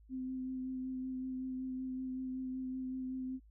sine tone with vibrato, 258.5 Hz, C4, 21 cents flat, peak -37 dBFS, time 0.09-3.4 s, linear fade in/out 50 ms, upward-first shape sine, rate 5.3 Hz, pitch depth 14 cents each way, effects added 53 Hz sine -58 dBFS peak until 3.5 s

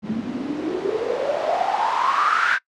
white noise with band-pass filter sweep, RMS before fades -22 dBFS, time 0.02-2.59 s, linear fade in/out 50 ms, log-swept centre 200 to 1600 Hz, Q 9.9, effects noise-tail reverb RT60 0.1 s tail -22 dB re dry + low-pass 5000 Hz 12 dB/octave

